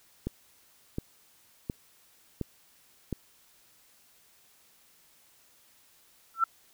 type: click train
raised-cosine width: 3 ms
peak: -18 dBFS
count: 5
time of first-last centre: 0.27-3.127 s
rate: 1.4 Hz
type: tone with exponential growth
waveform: sine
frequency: 1341 Hz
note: E6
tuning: 29 cents sharp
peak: -17 dBFS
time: 6.34-6.44 s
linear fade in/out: 5 ms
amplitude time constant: 20 ms
effects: white hiss -62 dBFS RMS until 6.73 s